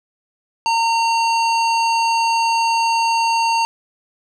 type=tone with low-pass filter; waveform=square; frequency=916 Hz; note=A#5; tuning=31 cents flat; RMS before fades=-17 dBFS; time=0.66-3.65 s; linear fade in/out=0 ms; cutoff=5500 Hz; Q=1.4; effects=none